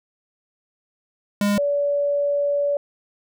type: tone pair in turn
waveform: square / sine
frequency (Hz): 204 / 573.3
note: G#3 / D5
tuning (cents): -31 / -42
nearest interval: octave + tritone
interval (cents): 1789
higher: second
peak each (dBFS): -18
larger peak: neither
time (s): 1.41-1.58 / 1.58-2.77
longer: second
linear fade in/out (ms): 2
effects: none